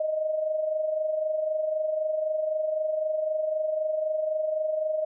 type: tone with amplitude modulation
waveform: sine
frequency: 622.3 Hz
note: D#5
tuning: in tune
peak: -22 dBFS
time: 0-5.05 s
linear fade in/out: 5 ms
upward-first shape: sine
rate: 23.9 Hz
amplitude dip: 55%
effects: none